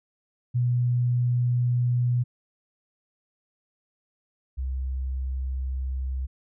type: tone pair in turn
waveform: sine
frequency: 122.5 / 65.25 Hz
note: B2 / C2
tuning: -14 / -4 cents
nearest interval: major seventh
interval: 1090 cents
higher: first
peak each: -20 / -26 dBFS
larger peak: first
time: 0.54-2.24 / 4.57-6.27 s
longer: neither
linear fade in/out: 20 ms
effects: none